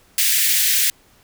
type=high-pass noise; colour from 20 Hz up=white; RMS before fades=-17 dBFS; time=0.18-0.9 s; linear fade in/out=2 ms; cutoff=1700 Hz; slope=48 dB/octave; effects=pink hiss -54 dBFS RMS until 1.23 s